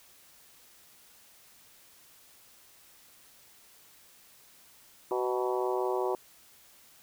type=harmonic tone with a mistuned harmonic; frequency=125.2 Hz; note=B2; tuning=24 cents sharp; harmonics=3 / 4 / 5 / 6 / 7 / 8 / 9; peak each=-30 / -35 / -37 / -38 / -38 / -37 / -43 dBFS; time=5.11-6.15 s; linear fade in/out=2 ms; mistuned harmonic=8; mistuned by=-43 cents; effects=white hiss -58 dBFS RMS until 7.02 s